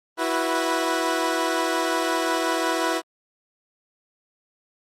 15% pulse chord, E suspended second, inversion none, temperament equal with one note detuned, 329.6 / 370 / 491.6 Hz, E4 / F#4 / B4, 0 / 0 / -8 cents, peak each -18 / -21 / -21 dBFS, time 0.17-3.02 s, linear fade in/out 50 ms, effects low-pass 11000 Hz 12 dB/octave + Opus 32 kbps

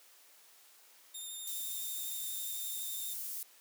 10% pulse tone with vibrato, 3644 Hz, A#7, 40 cents flat, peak -35 dBFS, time 1.14-3.14 s, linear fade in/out 10 ms, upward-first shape sine, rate 12 Hz, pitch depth 20 cents each way
pink high-pass noise, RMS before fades -41 dBFS, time 1.47-3.43 s, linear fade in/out 2 ms, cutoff 12000 Hz, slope 12 dB/octave
effects white hiss -61 dBFS RMS until 3.6 s + high-pass 400 Hz 12 dB/octave

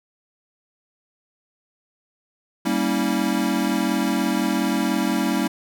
square chord, G diminished seventh, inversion none, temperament equal with one note detuned, 196 / 233.1 / 277.2 / 323 Hz, G3 / Bb3 / Db4 / Fb4, 0 / 0 / 0 / -35 cents, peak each -26 dBFS, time 2.65-5.48 s, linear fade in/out 10 ms, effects none

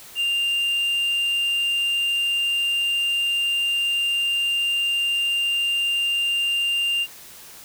triangle tone, 2794 Hz, F7, in tune, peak -18 dBFS, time 0.15-7.07 s, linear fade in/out 50 ms, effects white hiss -43 dBFS RMS until 7.64 s

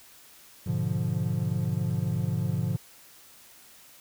triangle chord, G# diminished seventh, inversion none, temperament equal, 103.83 / 123.47 / 146.83 / 174.61 Hz, G#2 / B2 / D3 / F3, 0 / 0 / 0 / 0 cents, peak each -29 dBFS, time 0.66-2.77 s, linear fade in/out 10 ms, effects white hiss -53 dBFS RMS until 4 s

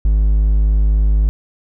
triangle tone, 51.91 Hz, G#1, in tune, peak -8 dBFS, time 0.05-1.29 s, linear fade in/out 0 ms, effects none

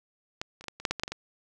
clicks, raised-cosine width 0.2 ms, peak -15 / -30 / -26 / -18 / -26 / -7 / -11 / -17 / -10 / -19 / -17 dBFS, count 11, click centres 0.415 / 0.61 / 0.641 / 0.683 / 0.8 / 0.852 / 0.91 / 0.997 / 1.035 / 1.079 / 1.12 s, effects none

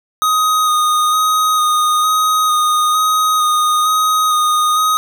square tone with vibrato, 1244.5 Hz, D#6, in tune, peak -12 dBFS, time 0.22-4.97 s, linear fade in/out 0 ms, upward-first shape square, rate 1.1 Hz, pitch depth 14 cents each way, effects none

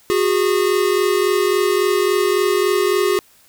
square tone pair together, 365.4 / 409 Hz, F#4 / G#4, -22 / -26 cents, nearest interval major second, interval 196 cents, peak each -18 dBFS, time 0.1-3.19 s, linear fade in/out 0 ms, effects white hiss -52 dBFS RMS until 3.48 s

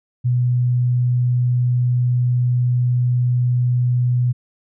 sine tone, 123.47 Hz, B2, in tune, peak -14 dBFS, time 0.24-4.33 s, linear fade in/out 20 ms, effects none

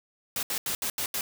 white noise bursts at uneven times, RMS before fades -30 dBFS, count 6, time 0.36-0.43 / 0.5-0.58 / 0.66-0.75 / 0.82-0.9 / 0.98-1.06 / 1.14-1.21 s, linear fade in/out 2 ms, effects none

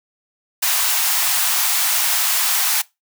white high-pass noise, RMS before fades -18 dBFS, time 0.62-2.82 s, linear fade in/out 10 ms, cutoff 700 Hz, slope 48 dB/octave, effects noise-tail reverb RT60 0.2 s tail -21 dB re dry

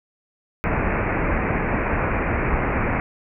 pink low-pass noise, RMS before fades -22 dBFS, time 0.64-3 s, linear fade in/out 0 ms, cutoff 2500 Hz, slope 96 dB/octave, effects none

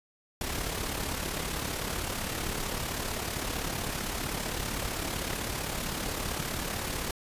pink noise with amplitude modulation, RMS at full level -31 dBFS, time 0.41-7.11 s, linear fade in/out 2 ms, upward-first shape sine, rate 35.6 Hz, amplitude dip 50%, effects resampled to 32000 Hz

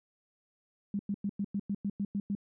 sine tone bursts, 201.3 Hz, G3, 46 cents sharp, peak -29 dBFS, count 10, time 0.94-2.351 s, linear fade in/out 2 ms, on 52 ms, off 99 ms, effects none

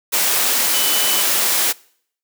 sine tone in noise, 3000 Hz, F#7, 23 cents sharp, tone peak -23 dBFS, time 0.73-1.23 s, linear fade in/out 20 ms, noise white, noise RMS -17 dBFS, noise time 0.12-1.73 s, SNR -9 dB, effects noise-tail reverb RT60 0.6 s tail -24 dB re dry + high-pass 300 Hz 12 dB/octave

